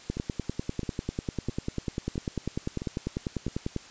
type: two click trains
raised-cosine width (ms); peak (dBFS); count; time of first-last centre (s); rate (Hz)
3; -16 / -21; 38 / 6; 0.1-3.763 / 0.17-3.481; 10.1 / 1.51
effects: white hiss -49 dBFS RMS until 3.9 s + resampled to 16000 Hz